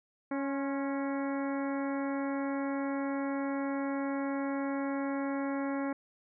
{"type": "harmonic tone with a mistuned harmonic", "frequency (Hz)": 276.9, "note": "C#4", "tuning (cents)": -2, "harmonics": [1, 2, 3, 4, 5, 6, 7, 8], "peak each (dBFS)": [-32, -38, -42, -44, -46, -48, -49, -50], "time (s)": [0.31, 5.93], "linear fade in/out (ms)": 5, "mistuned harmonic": 4, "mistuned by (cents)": -38, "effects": []}